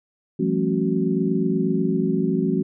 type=tone cluster; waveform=sine; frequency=169 / 189.5 / 217.5 / 271.5 / 371.9 Hz; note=E3 / F#3 / A3 / C#4 / F#4; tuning=+43 / +42 / -20 / -36 / +9 cents; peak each=-25 dBFS; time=0.39-2.63 s; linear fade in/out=10 ms; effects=none